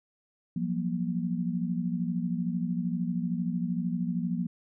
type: tone cluster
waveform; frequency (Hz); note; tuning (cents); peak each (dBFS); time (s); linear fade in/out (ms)
sine; 174.2 / 187.2 / 236.5; F3 / F#3 / A#3; -4 / +20 / +25; -30 / -34 / -32; 0.56-4.47; 5
effects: none